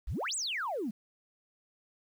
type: exponential two-way sweep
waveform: sine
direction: up then down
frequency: 40.92 to 8730 to 194.1 Hz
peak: -31 dBFS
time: 0.07-0.91 s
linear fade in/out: 10 ms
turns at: 0.35 s
effects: tanh soft clip ceiling -27 dBFS + 10-bit